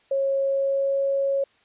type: tone with pitch glide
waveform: sine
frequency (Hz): 546 to 550.4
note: C#5 to C#5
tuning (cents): -26 to -12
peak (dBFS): -20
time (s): 0.11-1.44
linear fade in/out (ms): 5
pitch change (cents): +14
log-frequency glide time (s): 0.4-0.99
effects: white hiss -61 dBFS RMS until 1.64 s + resampled to 8000 Hz